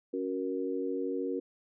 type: chord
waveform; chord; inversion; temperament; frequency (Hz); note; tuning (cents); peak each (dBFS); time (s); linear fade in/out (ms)
sine; F# major; second; equal with one note detuned; 277.2 / 370 / 469.4; C#4 / F#4 / A#4; 0 / 0 / +12; -35 / -35 / -35; 0.13-1.4; 10
effects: none